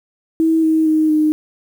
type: tone with pitch steps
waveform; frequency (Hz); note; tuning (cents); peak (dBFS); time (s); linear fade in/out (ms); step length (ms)
sine; 323 / 317.6 / 312.4 / 307.2; E4 / D#4 / D#4 / D#4; -35 / +36 / +7 / -22; -11; 0.4-1.32; 0; 230
effects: 7-bit